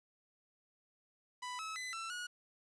sawtooth tone with pitch steps, 993 / 1294 / 2013 / 1338 / 1452 Hz, B5 / E6 / B6 / E6 / F#6, +9 / -32 / +33 / +25 / -33 cents, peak -37 dBFS, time 1.42-2.27 s, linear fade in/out 10 ms, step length 170 ms, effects resampled to 22050 Hz + 11-bit

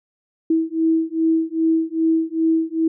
sine beating tone pair, 322.9 / 325.4 Hz, E4 / E4, -36 / -22 cents, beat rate 2.5 Hz, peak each -19 dBFS, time 0.5-2.88 s, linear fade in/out 5 ms, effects none

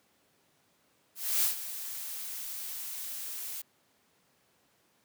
blue noise with ADSR envelope, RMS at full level -26 dBFS, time 1.15-3.62 s, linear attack 280 ms, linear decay 120 ms, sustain -13 dB, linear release 10 ms, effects pink hiss -69 dBFS RMS until 5.04 s + high-pass 150 Hz 12 dB/octave

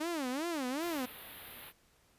sawtooth tone with vibrato, 293.7 Hz, D4, in tune, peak -30 dBFS, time 0-1.06 s, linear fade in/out 10 ms, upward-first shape sine, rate 2.6 Hz, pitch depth 290 cents each way
white band-stop noise, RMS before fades -47 dBFS, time 0.79-1.73 s, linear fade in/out 50 ms, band 3900 to 11000 Hz, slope 48 dB/octave
effects pink hiss -68 dBFS RMS until 2.18 s + resampled to 32000 Hz

